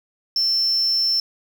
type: tone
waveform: sine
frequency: 5360 Hz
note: E8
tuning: 28 cents sharp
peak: -15 dBFS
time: 0.36-1.2 s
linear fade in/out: 2 ms
effects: tanh soft clip ceiling -15 dBFS + 7-bit